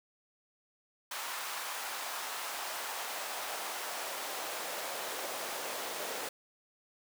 pink noise with high-pass filter sweep, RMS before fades -39 dBFS, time 1.11-6.29 s, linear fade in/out 5 ms, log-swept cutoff 1000 to 490 Hz, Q 1.4, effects none

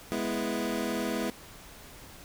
25% pulse chord, E major, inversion first, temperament equal, 207.7 / 246.9 / 329.6 Hz, G#3 / B3 / E4, 0 / 0 / 0 cents, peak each -30 dBFS, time 0.12-1.3 s, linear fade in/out 0 ms, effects pink hiss -49 dBFS RMS until 2.24 s

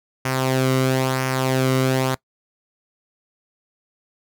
sawtooth tone with flanger, 130.81 Hz, C3, in tune, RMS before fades -20 dBFS, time 0.25-2.15 s, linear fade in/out 5 ms, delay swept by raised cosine 0.25 to 1.2 ms, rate 1 Hz, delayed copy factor -0.55, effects noise-tail reverb RT60 0.1 s tail -22 dB re dry

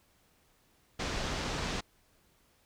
pink low-pass noise, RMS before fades -35 dBFS, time 0.99-1.81 s, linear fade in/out 10 ms, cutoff 6400 Hz, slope 24 dB/octave, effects pink hiss -68 dBFS RMS until 2.65 s

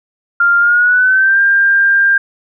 sine tone with pitch glide, 1396.9 to 1595.4 Hz, F6 to G6, 0 to +30 cents, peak -7 dBFS, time 0.4-2.18 s, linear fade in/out 5 ms, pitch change +230 cents, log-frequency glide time 0.59-1.4 s, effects none

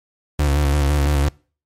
35% pulse tone with vibrato, 72 Hz, D2, 34 cents flat, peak -13 dBFS, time 0.39-1.29 s, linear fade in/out 5 ms, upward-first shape square, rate 5.9 Hz, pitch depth 42 cents each way, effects noise-tail reverb RT60 0.4 s tail -25 dB re dry + MP3 64 kbps

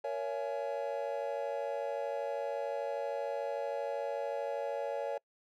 triangle chord, A# half-diminished seventh, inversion none, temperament just, 466.2 / 559.4 / 671.3 / 839.1 Hz, A#4 / C#5 / E5 / G#5, 0 / +16 / +31 / +18 cents, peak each -38 / -34 / -40 / -40 dBFS, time 0.04-5.18 s, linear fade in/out 5 ms, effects noise-tail reverb RT60 0.1 s tail -26 dB re dry

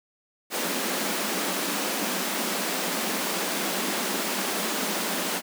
pink high-pass noise, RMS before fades -28 dBFS, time 0.5-5.42 s, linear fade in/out 50 ms, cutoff 180 Hz, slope 96 dB/octave, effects none

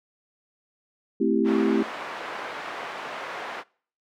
sine chord, A minor seventh, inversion none, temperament equal, 220 / 261.6 / 329.6 / 392 Hz, A3 / C4 / E4 / G4, 0 / 0 / 0 / 0 cents, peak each -25 dBFS, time 1.2-1.83 s, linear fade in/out 10 ms
pink band-pass noise, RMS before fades -35 dBFS, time 1.44-3.64 s, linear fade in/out 50 ms, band 620 to 2000 Hz, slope 12 dB/octave
effects noise-tail reverb RT60 0.5 s tail -25 dB re dry

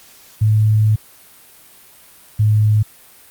sine tone pair in turn, 107.8 / 106.81 Hz, A2 / G#2, -35 / +49 cents, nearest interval unison, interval 16 cents, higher first, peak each -10 dBFS, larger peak neither, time 0.41-0.96 / 2.39-2.83 s, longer first, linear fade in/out 10 ms, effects white hiss -45 dBFS RMS until 3.3 s + Opus 48 kbps

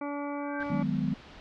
harmonic tone, 287.4 Hz, D4, 37 cents flat, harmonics 1 / 2 / 3 / 4 / 5 / 7 / 8, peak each -34 / -38 / -40 / -42 / -48 / -51 / -48 dBFS, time 0.01-0.83 s, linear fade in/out 5 ms
sine tone with exponential growth, 1567 Hz, G6, 1 cent flat, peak -30 dBFS, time 0.3-0.63 s, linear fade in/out 1 ms, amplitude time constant 70 ms
pink low-pass noise, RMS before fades -50 dBFS, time 0.6-1.4 s, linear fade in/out 0 ms, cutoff 4400 Hz, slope 24 dB/octave
sine chord, G# minor seventh, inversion second, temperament just, 155.74 / 186.89 / 207.7 / 249.2 Hz, D#3 / F#3 / G#3 / B3, +2 / +18 / 0 / +16 cents, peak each -32 dBFS, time 0.7-1.14 s, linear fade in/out 5 ms
effects none

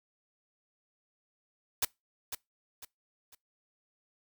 white noise with echo, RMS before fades -28 dBFS, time 1.82-1.85 s, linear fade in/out 5 ms, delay 500 ms, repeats 3, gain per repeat -9 dB, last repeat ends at 3.35 s, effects noise-tail reverb RT60 0.2 s tail -24 dB re dry

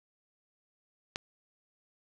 click, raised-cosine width 0.2 ms, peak -16 dBFS, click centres 1.159 s, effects none

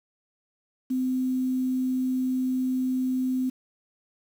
sine tone with quantisation, 256.9 Hz, C4, 32 cents flat, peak -23 dBFS, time 0.9-3.5 s, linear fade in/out 10 ms, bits 8, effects none

